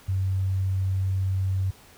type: tone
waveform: sine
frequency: 95.1 Hz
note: F#2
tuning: 48 cents sharp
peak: -22 dBFS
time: 0.08-1.71 s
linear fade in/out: 10 ms
effects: pink hiss -52 dBFS RMS until 1.97 s